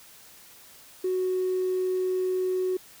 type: tone with tanh clipping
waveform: triangle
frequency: 370 Hz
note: F#4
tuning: in tune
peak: -23 dBFS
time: 1.04-2.77 s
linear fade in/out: 5 ms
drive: 1 dB
effects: white hiss -51 dBFS RMS until 3 s